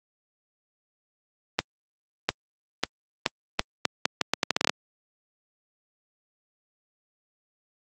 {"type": "accelerating click train", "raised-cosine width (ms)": 0.2, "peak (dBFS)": -3, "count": 16, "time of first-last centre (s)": [1.59, 4.695], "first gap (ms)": 700, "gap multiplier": 0.78, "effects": ["high-pass 150 Hz 12 dB/octave", "Opus 32 kbps"]}